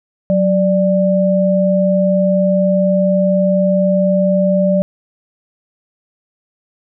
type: tone pair together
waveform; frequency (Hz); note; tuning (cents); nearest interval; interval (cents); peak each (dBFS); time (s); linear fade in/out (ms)
sine; 185.84 / 590; F#3 / D5; +8 / +8; octave + minor sixth; 2000; -13; 0.3-4.82; 0
effects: none